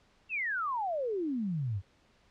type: exponential sweep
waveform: sine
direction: down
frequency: 2762 to 88.9 Hz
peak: -30 dBFS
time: 0.29-1.82 s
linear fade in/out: 50 ms
effects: pink hiss -66 dBFS RMS until 2.3 s + low-pass 5000 Hz 12 dB/octave